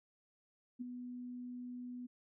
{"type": "tone with ADSR envelope", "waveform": "sine", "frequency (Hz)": 246.9, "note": "B3", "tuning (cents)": 0, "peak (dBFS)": -37, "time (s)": [0.79, 2.07], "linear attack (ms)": 23, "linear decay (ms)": 15, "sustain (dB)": -6, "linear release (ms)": 15, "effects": []}